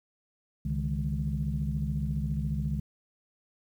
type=tone cluster; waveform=sine; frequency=67.5 / 140.8 / 155.2 / 208 Hz; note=C#2 / C#3 / D#3 / G#3; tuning=-45 / +27 / -4 / +3 cents; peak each=-32 / -33 / -32 / -35 dBFS; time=0.65-2.8 s; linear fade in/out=5 ms; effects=tanh soft clip ceiling -18 dBFS + 10-bit